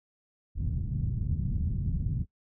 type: low-pass noise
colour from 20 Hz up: white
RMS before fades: -30 dBFS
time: 0.55-2.26 s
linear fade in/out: 50 ms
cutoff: 150 Hz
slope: 24 dB/octave
effects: noise-tail reverb RT60 0.1 s tail -20 dB re dry